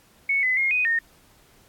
sine tone with pitch steps, 2211 / 2020 / 2141 / 2494 / 1838 Hz, C#7 / B6 / C7 / D#7 / A#6, -5 / +39 / +39 / +3 / -25 cents, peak -19 dBFS, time 0.29-0.99 s, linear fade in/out 5 ms, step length 140 ms, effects pink hiss -57 dBFS RMS until 1.68 s + AAC 64 kbps

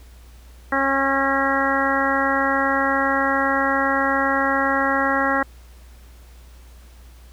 harmonic tone, 272.5 Hz, C#4, 29 cents flat, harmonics 1 / 2 / 3 / 4 / 5 / 6 / 7, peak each -25 / -25 / -25 / -25 / -25 / -25 / -25 dBFS, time 0.72-5.43 s, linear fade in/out 5 ms, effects added 60 Hz sine -42 dBFS peak until 7.32 s + pink hiss -53 dBFS RMS until 7.32 s

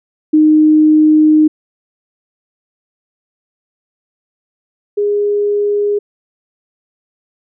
sine tone pair in turn, 308.1 / 411.3 Hz, D#4 / G#4, -17 / -17 cents, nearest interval perfect fourth, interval 500 cents, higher second, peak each -5 / -11 dBFS, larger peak first, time 0.33-1.48 / 4.97-5.99 s, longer first, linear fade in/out 10 ms, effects none

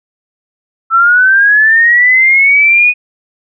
sine linear sweep, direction up, 1318.5 to 2489 Hz, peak -4 dBFS, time 0.9-2.94 s, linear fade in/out 50 ms, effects none

